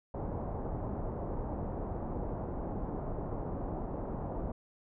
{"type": "low-pass noise", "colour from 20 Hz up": "pink", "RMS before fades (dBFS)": -37, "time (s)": [0.14, 4.52], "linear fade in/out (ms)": 5, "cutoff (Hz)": 880, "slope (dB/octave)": 24, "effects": []}